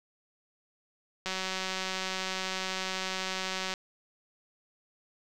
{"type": "click train", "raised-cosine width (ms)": 0.2, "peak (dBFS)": -16, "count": 467, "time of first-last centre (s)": [1.26, 3.739], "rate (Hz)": 188, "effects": ["9-bit"]}